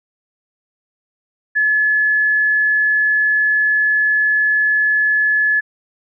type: tone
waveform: sine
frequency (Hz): 1713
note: A6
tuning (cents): -47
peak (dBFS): -12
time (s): 1.55-5.61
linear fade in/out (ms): 20
effects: none